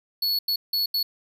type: tone bursts at uneven times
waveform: square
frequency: 4400 Hz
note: C#8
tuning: 14 cents flat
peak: -22 dBFS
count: 4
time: 0.22-0.39 / 0.48-0.56 / 0.73-0.86 / 0.94-1.03 s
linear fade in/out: 5 ms
effects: none